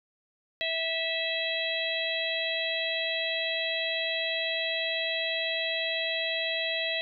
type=harmonic tone; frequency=654 Hz; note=E5; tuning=14 cents flat; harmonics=1 / 3 / 4 / 5 / 6; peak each=-34 / -34 / -34 / -34 / -34 dBFS; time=0.61-7.01 s; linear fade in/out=0 ms; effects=none